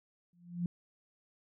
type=tone with exponential growth; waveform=sine; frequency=174.4 Hz; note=F3; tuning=2 cents flat; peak=-28 dBFS; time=0.33-0.66 s; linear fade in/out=2 ms; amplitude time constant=71 ms; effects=none